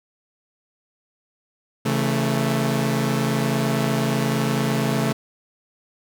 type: chord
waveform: sawtooth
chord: A major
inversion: first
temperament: equal with one note detuned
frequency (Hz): 136.21 / 164.81 / 220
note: C#3 / E3 / A3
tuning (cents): -30 / 0 / 0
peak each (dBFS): -19 / -23 / -19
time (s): 1.85-5.13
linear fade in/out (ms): 10
effects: none